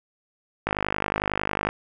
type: click train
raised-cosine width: 0.5 ms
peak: -8 dBFS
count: 53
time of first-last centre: 0.67-1.69 s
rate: 51 Hz
effects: none